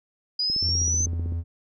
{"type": "exponential sweep", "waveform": "sine", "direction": "up", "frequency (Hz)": [4896, 6240], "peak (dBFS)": -22, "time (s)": [0.39, 1.06], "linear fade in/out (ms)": 5}
{"type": "click train", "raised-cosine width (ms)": 3, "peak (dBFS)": -24, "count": 14, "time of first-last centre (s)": [0.5, 1.323], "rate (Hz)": 15.8}
{"type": "tone", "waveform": "triangle", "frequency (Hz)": 84.1, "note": "E2", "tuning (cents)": 35, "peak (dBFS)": -23, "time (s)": [0.61, 1.44], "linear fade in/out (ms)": 50}
{"effects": []}